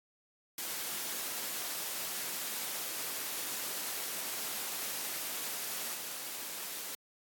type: noise with level steps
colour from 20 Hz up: white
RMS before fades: -38 / -41 dBFS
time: 0.58-6.95 s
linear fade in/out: 2 ms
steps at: 5.93 s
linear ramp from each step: 20 ms
effects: high-pass 200 Hz 12 dB/octave + AAC 64 kbps